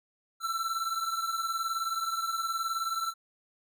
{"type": "beating tone pair", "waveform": "square", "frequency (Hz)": [1335, 1354], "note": ["E6", "E6"], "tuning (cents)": [22, 46], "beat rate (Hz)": 19, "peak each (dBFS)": [-32, -36], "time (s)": [0.4, 3.14], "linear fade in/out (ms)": 50, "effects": []}